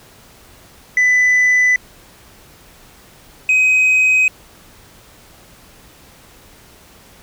sine tone pair in turn, 1996 / 2522 Hz, B6 / D#7, +18 / +23 cents, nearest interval major third, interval 405 cents, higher second, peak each -7 dBFS, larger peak neither, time 0.97-1.76 / 3.49-4.28 s, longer neither, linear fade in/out 2 ms, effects tanh soft clip ceiling -9 dBFS + pink hiss -45 dBFS RMS until 7.22 s

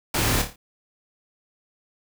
pink noise with echo, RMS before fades -23 dBFS, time 0.14-0.42 s, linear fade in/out 5 ms, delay 28 ms, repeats 5, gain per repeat -6 dB, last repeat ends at 0.56 s, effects none

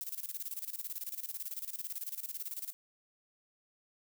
violet noise with tremolo, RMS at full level -39 dBFS, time 0.01-2.73 s, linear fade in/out 0 ms, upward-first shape square, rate 18 Hz, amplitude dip 80%, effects none

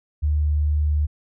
sine tone, 74.8 Hz, D2, 32 cents sharp, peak -17 dBFS, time 0.22-1.07 s, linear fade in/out 20 ms, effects none

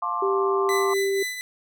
sine chord, D minor seventh, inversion first, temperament just, 704.8 / 881 / 1057.2 / 1174.7 Hz, F5 / A5 / C6 / D6, +16 / +2 / +18 / 0 cents, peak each -33 / -33 / -27 / -28 dBFS, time 0.02-0.94 s, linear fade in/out 5 ms
sine tone, 391.9 Hz, G4, in tune, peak -21 dBFS, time 0.22-1.23 s, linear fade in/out 5 ms
sawtooth tone with tremolo, 2000 Hz, B6, 21 cents sharp, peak -22 dBFS, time 0.69-1.41 s, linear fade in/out 0 ms, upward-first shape triangle, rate 4.1 Hz, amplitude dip 60%
effects none

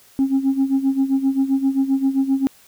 sine tone with tremolo, 270.1 Hz, C#4, 45 cents flat, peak -11 dBFS, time 0.19-2.47 s, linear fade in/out 0 ms, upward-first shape sine, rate 7.6 Hz, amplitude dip 80%, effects tanh soft clip ceiling -11 dBFS + white hiss -51 dBFS RMS until 2.67 s

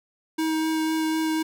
square tone with vibrato, 317.3 Hz, D#4, 34 cents sharp, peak -23 dBFS, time 0.38-1.43 s, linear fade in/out 10 ms, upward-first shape sine, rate 4 Hz, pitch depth 9 cents each way, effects none

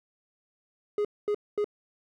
triangle tone bursts, 415.3 Hz, G#4, in tune, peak -22 dBFS, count 3, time 0.98-1.644 s, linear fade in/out 2 ms, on 68 ms, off 230 ms, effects none

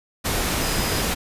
sine tone in noise, 4978 Hz, D#8, in tune, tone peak -33 dBFS, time 0.61-1.03 s, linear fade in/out 20 ms, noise pink, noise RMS -23 dBFS, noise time 0.24-1.15 s, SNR -13 dB, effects resampled to 32000 Hz

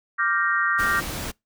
sine chord, G minor seventh, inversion second, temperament equal, 1174.7 / 1396.9 / 1568 / 1864.7 Hz, D6 / F6 / G6 / Bb6, 0 / 0 / 0 / 0 cents, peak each -25 dBFS, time 0.18-1.01 s, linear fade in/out 20 ms
pink noise, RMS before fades -31 dBFS, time 0.78-1.32 s, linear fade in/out 20 ms
effects noise-tail reverb RT60 0.2 s tail -26 dB re dry

